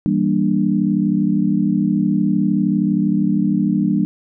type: chord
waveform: sine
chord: E half-diminished seventh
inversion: none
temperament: just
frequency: 164.81 / 197.78 / 237.3 / 296.7 Hz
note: E3 / G3 / Bb3 / D4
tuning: 0 / +16 / +31 / +18 cents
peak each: -22 / -17 / -21 / -20 dBFS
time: 0.06-4.05 s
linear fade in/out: 0 ms
effects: none